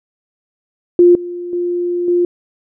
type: tone with level steps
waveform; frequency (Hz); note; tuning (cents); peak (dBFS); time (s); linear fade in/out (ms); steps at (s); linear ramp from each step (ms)
sine; 351.3; F4; +10; -4 / -22 / -15 / -10; 0.99-2.25; 2; 1.15 / 1.53 / 2.08; 2
effects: none